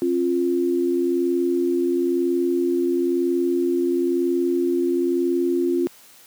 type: tone pair together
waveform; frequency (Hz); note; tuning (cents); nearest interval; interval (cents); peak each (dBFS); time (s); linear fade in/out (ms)
sine; 268.2 / 349.2; C4 / F4; +43 / 0; perfect fourth; 457; -23 / -19; 0.02-5.87; 0
effects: white hiss -49 dBFS RMS until 6.26 s + high-pass 150 Hz 12 dB/octave